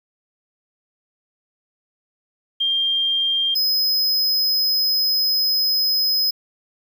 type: tone pair in turn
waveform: sine / square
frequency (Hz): 3194 / 5070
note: G7 / D#8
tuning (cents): +32 / +32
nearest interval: minor sixth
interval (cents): 800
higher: second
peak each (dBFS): -17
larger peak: neither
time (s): 2.6-3.55 / 3.55-6.31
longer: second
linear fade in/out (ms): 10
effects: 9-bit